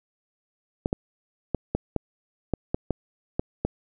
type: clicks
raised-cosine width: 2 ms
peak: -10 dBFS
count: 10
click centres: 0.859 / 0.929 / 1.547 / 1.75 / 1.963 / 2.537 / 2.745 / 2.907 / 3.395 / 3.65 s
effects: none